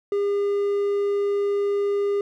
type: tone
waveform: triangle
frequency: 404.3 Hz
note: G#4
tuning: 46 cents flat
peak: -18 dBFS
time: 0.12-2.21 s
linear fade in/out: 2 ms
effects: none